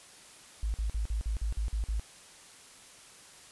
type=tone bursts; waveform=sine; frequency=53.8 Hz; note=A1; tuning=38 cents flat; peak=-28 dBFS; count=9; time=0.63-1.996 s; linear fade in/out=0 ms; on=110 ms; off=47 ms; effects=white hiss -53 dBFS RMS until 3.51 s + resampled to 24000 Hz